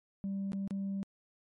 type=tone with dropouts; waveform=sine; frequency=196 Hz; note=G3; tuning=in tune; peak=-31 dBFS; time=0.24-1.03 s; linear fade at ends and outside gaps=0 ms; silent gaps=0.52-0.532 / 0.676-0.708 s; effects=tanh soft clip ceiling -31 dBFS + MP3 48 kbps